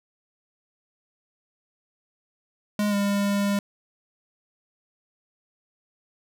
square tone with pitch glide, 207.7 to 201.4 Hz, G#3 to G3, 0 to +47 cents, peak -22 dBFS, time 2.79-3.59 s, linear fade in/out 2 ms, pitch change -53 cents, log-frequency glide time 2.89-2.95 s, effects none

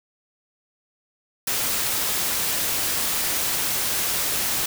white noise, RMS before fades -24 dBFS, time 1.47-4.66 s, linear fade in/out 5 ms, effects none

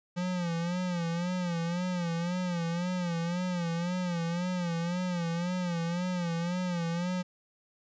square tone with vibrato, 174.61 Hz, F3, in tune, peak -30 dBFS, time 0.16-7.23 s, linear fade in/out 20 ms, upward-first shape sine, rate 1.9 Hz, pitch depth 80 cents each way, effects resampled to 16000 Hz + 12-bit

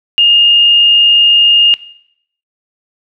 sine tone with frequency modulation, 2833 Hz, F7, 24 cents sharp, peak -5 dBFS, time 0.18-1.74 s, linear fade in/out 0 ms, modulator 73.9 Hz, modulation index 0.31, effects noise-tail reverb RT60 0.7 s tail -18 dB re dry

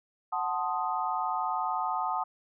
sine chord, F# diminished seventh, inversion none, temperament equal, 740 / 880 / 1046.5 / 1244.5 Hz, F#5 / A5 / C6 / Eb6, 0 / 0 / 0 / 0 cents, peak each -33 / -32 / -36 / -33 dBFS, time 0.32-2.24 s, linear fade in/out 10 ms, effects none

